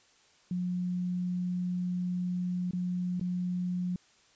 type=tone with dropouts; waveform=sine; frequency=179.5 Hz; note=F3; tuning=48 cents sharp; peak=-29 dBFS; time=0.51-3.96 s; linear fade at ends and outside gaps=2 ms; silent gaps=2.71-2.733 / 3.197-3.211 s; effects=white hiss -63 dBFS RMS until 4.35 s + resampled to 16000 Hz